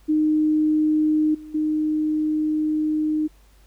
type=tone with level steps; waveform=sine; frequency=307.6 Hz; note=D#4; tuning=20 cents flat; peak=-16 / -36 / -19 dBFS; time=0.08-3.28 s; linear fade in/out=20 ms; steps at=1.34 / 1.54 s; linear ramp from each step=10 ms; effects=added 50 Hz sine -51 dBFS peak until 3.66 s + pink hiss -59 dBFS RMS until 3.66 s